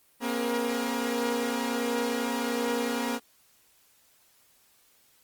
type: tone cluster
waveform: sawtooth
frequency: 237.3 / 267.6 / 420 / 476 Hz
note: A#3 / C4 / G#4 / A#4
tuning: +31 / +39 / +19 / +36 cents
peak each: -27 / -29 / -35 / -28 dBFS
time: 0.2-3.2 s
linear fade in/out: 50 ms
effects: white hiss -63 dBFS RMS until 5.23 s + Opus 32 kbps